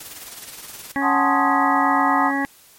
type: noise with tremolo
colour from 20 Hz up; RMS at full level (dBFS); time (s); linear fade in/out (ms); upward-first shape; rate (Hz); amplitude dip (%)
white; -35; 0-0.92; 5; sine; 19; 50
type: harmonic tone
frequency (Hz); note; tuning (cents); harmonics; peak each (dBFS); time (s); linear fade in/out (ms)
277.2; C#4; 0; 1 / 2 / 3 / 4 / 6 / 7; -22 / -33 / -26 / -31 / -28 / -26; 0.96-2.45; 0
type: chord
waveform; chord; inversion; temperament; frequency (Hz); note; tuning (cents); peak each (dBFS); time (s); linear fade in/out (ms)
sine; F# diminished seventh; none; equal; 740 / 880 / 1046.5 / 1244.5; F#5 / A5 / C6 / Eb6; 0 / 0 / 0 / 0; -22; 1.01-2.32; 50
effects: white hiss -50 dBFS RMS until 2.78 s + MP3 64 kbps